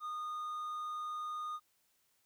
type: tone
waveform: triangle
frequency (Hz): 1228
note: D#6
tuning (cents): -23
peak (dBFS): -36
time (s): 0-1.6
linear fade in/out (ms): 50
effects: white hiss -75 dBFS RMS until 2.25 s